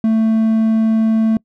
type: tone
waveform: triangle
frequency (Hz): 221.9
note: A3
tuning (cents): +15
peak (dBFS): -9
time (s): 0.04-1.37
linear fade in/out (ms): 2
effects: noise-tail reverb RT60 0.1 s tail -25 dB re dry